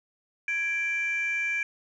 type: tone pair together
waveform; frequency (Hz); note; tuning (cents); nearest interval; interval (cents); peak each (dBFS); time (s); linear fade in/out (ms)
sine; 1660.8 / 2349; G#6 / D7; 0 / 0; tritone; 600; -30 / -25; 0.48-1.63; 2
effects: tanh soft clip ceiling -22 dBFS